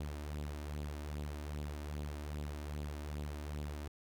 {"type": "tone with flanger", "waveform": "sawtooth", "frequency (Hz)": 74, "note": "D2", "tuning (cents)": 14, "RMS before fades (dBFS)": -42, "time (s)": [0, 3.88], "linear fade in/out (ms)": 5, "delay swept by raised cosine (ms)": [0.25, 3.35], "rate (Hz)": 2.5, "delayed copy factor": 0.55, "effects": []}